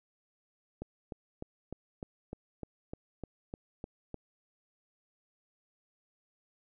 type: click train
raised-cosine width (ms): 2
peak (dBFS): -26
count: 12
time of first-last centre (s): 0.82-4.143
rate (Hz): 3.31
effects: none